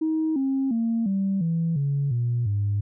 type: tone with pitch steps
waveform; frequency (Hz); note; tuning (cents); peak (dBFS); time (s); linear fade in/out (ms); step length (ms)
sine; 316.3 / 269.1 / 228.9 / 194.71 / 165.63 / 140.9 / 119.86 / 101.96; D#4 / C4 / A#3 / G3 / E3 / C#3 / A#2 / G#2; +29 / +49 / -31 / -11 / +9 / +29 / +49 / -31; -20; 0.01-2.81; 10; 350
effects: tanh soft clip ceiling -17 dBFS